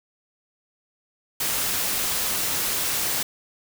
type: noise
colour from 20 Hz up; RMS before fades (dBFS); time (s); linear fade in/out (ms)
white; -25; 1.4-3.23; 5
effects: none